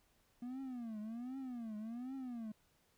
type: tone with vibrato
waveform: triangle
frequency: 238.3 Hz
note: A#3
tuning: 38 cents sharp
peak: -40 dBFS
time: 0.42-2.52 s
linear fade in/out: 5 ms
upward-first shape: triangle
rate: 1.3 Hz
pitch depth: 230 cents each way
effects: pink hiss -74 dBFS RMS until 2.97 s